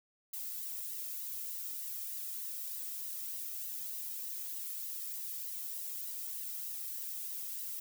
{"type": "noise with flanger", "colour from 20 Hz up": "violet", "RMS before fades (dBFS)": -41, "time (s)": [0.33, 7.8], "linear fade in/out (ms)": 5, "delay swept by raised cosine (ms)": [1, 1.61], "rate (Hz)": 3.3, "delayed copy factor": 0.5, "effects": []}